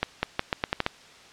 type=accelerating click train; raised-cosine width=0.3 ms; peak=-7 dBFS; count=8; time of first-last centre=0.03-0.864 s; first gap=200 ms; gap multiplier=0.82; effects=white hiss -50 dBFS RMS until 1.32 s + low-pass 5000 Hz 12 dB/octave